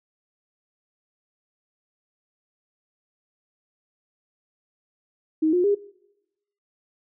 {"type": "tone with pitch steps", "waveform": "sine", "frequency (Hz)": [314.7, 357.3, 405.8], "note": ["D#4", "F4", "G#4"], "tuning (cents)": [20, 40, -40], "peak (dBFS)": -17, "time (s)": [5.42, 5.75], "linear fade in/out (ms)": 10, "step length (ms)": 110, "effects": ["noise-tail reverb RT60 0.9 s tail -23 dB re dry"]}